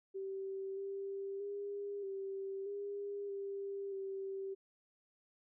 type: tone with pitch steps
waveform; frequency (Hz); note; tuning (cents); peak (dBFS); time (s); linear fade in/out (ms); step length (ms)
sine; 387.2 / 393.2 / 404.1 / 389.3 / 403.9 / 396.3 / 388.2; G4 / G4 / G#4 / G4 / G#4 / G4 / G4; -21 / +5 / -47 / -12 / -48 / +19 / -17; -39; 0.14-4.55; 20; 630
effects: none